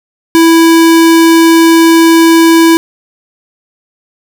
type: tone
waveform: square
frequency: 329.6 Hz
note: E4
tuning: in tune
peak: -3 dBFS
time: 0.35-2.77 s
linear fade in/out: 0 ms
effects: none